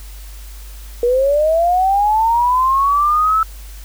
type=linear sweep; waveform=sine; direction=up; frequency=470.7 to 1318.5 Hz; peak=-11 dBFS; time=1.03-3.43 s; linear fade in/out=2 ms; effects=added 50 Hz sine -31 dBFS peak until 3.84 s + white hiss -42 dBFS RMS until 3.84 s